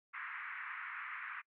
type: band-pass noise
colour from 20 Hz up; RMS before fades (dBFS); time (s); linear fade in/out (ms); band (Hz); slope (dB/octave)
white; -45; 0.13-1.42; 20; 1100 to 2200; 48
effects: noise-tail reverb RT60 0.1 s tail -25 dB re dry